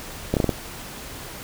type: slowing click train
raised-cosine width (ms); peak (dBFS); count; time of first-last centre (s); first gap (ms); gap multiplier
2; -6; 5; 0.34-0.492; 28; 1.21
effects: pink hiss -37 dBFS RMS until 1.43 s